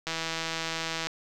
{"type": "click train", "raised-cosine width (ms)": 0.2, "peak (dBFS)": -14, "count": 164, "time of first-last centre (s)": [0.07, 1.07], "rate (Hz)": 163, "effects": []}